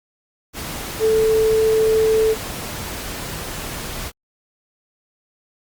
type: tone in noise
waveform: sine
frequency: 440.3 Hz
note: A4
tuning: 1 cent sharp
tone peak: -13 dBFS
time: 0.99-2.36 s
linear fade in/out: 50 ms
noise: pink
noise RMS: -29 dBFS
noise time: 0.53-4.12 s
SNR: +13 dB
effects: Opus 48 kbps